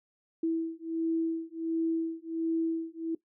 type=beating tone pair; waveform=sine; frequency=326.7 / 328.1 Hz; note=E4 / E4; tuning=-15 / -8 cents; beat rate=1.4 Hz; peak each=-31 dBFS; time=0.43-3.15 s; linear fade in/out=5 ms; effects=noise-tail reverb RT60 0.1 s tail -17 dB re dry